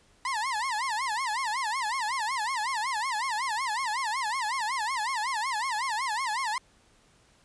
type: tone with vibrato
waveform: 30% pulse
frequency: 956 Hz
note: A#5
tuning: 43 cents sharp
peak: -25 dBFS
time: 0.25-6.58 s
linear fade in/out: 2 ms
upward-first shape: sine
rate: 5.4 Hz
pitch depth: 230 cents each way
effects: pink hiss -62 dBFS RMS until 7.44 s + resampled to 22050 Hz